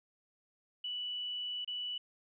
sine tone with dropouts, 2960 Hz, F#7, in tune, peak -36 dBFS, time 0.84-1.98 s, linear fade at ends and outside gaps 5 ms, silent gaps 1.647-1.676 s, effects none

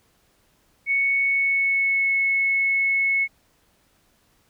sine tone with pitch glide, 2217 to 2195 Hz, C#7 to C#7, 0 to -18 cents, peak -18 dBFS, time 0.86-3.28 s, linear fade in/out 50 ms, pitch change -18 cents, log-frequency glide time 1.22-2.13 s, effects pink hiss -63 dBFS RMS until 4.49 s

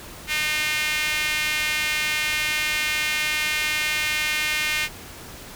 sawtooth tone with high-pass filter, 304.6 Hz, D#4, 37 cents flat, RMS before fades -24 dBFS, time 0.27-4.89 s, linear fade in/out 50 ms, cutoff 2200 Hz, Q 2.7, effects pink hiss -40 dBFS RMS until 5.55 s

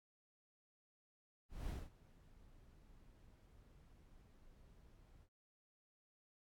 brown noise with ADSR envelope, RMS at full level -42 dBFS, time 1.49-5.29 s, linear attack 200 ms, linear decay 200 ms, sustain -22 dB, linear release 69 ms, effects AAC 64 kbps

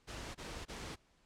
pink noise bursts, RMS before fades -45 dBFS, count 3, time 0.07-0.96 s, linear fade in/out 20 ms, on 280 ms, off 25 ms, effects pink hiss -71 dBFS RMS until 1.25 s + low-pass 7000 Hz 12 dB/octave

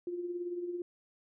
sine tone with tremolo, 351.4 Hz, F4, 11 cents sharp, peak -32 dBFS, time 0.07-0.82 s, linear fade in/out 2 ms, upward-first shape triangle, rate 18 Hz, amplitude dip 60%, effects none

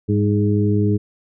harmonic tone with a mistuned harmonic, 103.83 Hz, G#2, in tune, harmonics 1 / 2 / 3 / 4, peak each -17 / -20 / -22 / -23 dBFS, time 0.08-0.98 s, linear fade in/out 20 ms, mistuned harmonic 2, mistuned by -37 cents, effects none

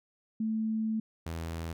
sine / sawtooth tone pair in turn, 220 / 82.41 Hz, A3 / E2, 0 / 0 cents, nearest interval octave + perfect fourth, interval 1700 cents, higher first, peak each -28 / -31 dBFS, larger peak first, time 0.4-1 / 1.26-1.73 s, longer first, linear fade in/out 5 ms, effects none

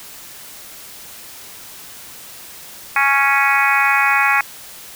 harmonic tone, 277.2 Hz, C#4, in tune, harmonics 3 / 4 / 5 / 6 / 7 / 8 / 9, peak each -20 / -20 / -20 / -20 / -20 / -20 / -20 dBFS, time 2.96-4.41 s, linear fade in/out 2 ms, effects white hiss -37 dBFS RMS until 4.95 s

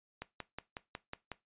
click train, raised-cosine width 0.3 ms, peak -24 dBFS, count 7, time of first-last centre 0.22-1.317 s, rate 5.47 Hz, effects noise-tail reverb RT60 0.2 s tail -18 dB re dry + resampled to 8000 Hz

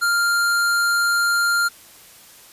square tone, 1396.9 Hz, F6, in tune, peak -17 dBFS, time 0.01-1.69 s, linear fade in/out 20 ms, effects white hiss -46 dBFS RMS until 2.52 s + resampled to 32000 Hz

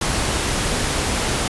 pink noise, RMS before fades -21 dBFS, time 0.01-1.48 s, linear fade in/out 5 ms, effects resampled to 24000 Hz

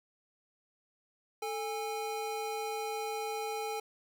square tone pair together, 440 / 819.2 Hz, A4 / G#5, 0 / -24 cents, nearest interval major seventh, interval 1076 cents, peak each -38 / -38 dBFS, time 1.42-3.8 s, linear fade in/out 5 ms, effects none

